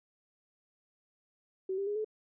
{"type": "tone with pitch steps", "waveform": "sine", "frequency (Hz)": [378.7, 395.5, 413, 431.3], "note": ["F#4", "G4", "G#4", "A4"], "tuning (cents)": [40, 15, -10, -35], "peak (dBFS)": -31, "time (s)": [1.69, 2.046], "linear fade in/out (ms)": 5, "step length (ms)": 89, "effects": []}